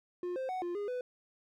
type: tone with pitch steps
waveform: triangle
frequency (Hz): 356 / 523 / 743 / 350 / 409.7 / 498.6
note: F4 / C5 / F#5 / F4 / G#4 / B4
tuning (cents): +33 / -1 / +7 / +4 / -24 / +16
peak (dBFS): -32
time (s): 0.23-1.01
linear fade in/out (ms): 2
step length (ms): 130
effects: none